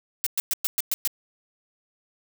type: noise bursts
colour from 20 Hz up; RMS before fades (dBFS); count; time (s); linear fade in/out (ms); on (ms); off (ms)
blue; -24; 7; 0.24-1.075; 0; 25; 110
effects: none